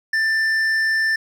sine tone with hard clipping, 1777 Hz, A6, 17 cents sharp, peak -18 dBFS, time 0.13-1.16 s, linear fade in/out 5 ms, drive 6 dB, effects none

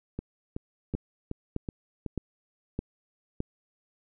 two click trains, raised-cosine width 3 ms, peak -20 / -17 dBFS, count 6 / 5, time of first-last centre 0.19-2.063 / 0.95-3.404 s, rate 2.67 / 1.63 Hz, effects none

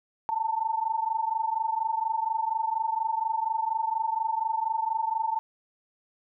sine tone pair together, 880 / 904.2 Hz, A5 / A5, 0 / +47 cents, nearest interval unison, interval 47 cents, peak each -28 / -28 dBFS, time 0.29-5.39 s, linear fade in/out 0 ms, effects none

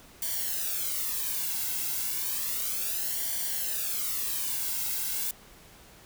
blue noise with flanger, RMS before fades -31 dBFS, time 0.22-5.31 s, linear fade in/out 2 ms, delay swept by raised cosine 0.77 to 1.69 ms, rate 0.32 Hz, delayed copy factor -0.9, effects pink hiss -53 dBFS RMS until 6.05 s

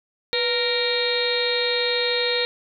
harmonic tone with a mistuned harmonic, 466.2 Hz, A#4, in tune, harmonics 1 / 2 / 3 / 4 / 5 / 6 / 7 / 8 / 9, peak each -24 / -36 / -36 / -30 / -29 / -36 / -36 / -26 / -27 dBFS, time 0.33-2.45 s, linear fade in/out 0 ms, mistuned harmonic 1, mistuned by +84 cents, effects none

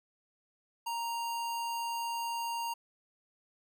square tone, 932.3 Hz, A#5, in tune, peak -34 dBFS, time 0.86-2.74 s, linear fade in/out 10 ms, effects none

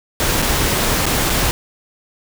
pink noise with dropouts, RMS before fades -17 dBFS, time 0.2-1.51 s, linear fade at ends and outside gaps 0 ms, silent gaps 0.419-0.424 / 1.056-1.065 / 1.296-1.301 s, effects none

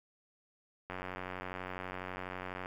click train, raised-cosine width 0.5 ms, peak -25 dBFS, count 163, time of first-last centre 0.9-2.659 s, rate 92.1 Hz, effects 10-bit

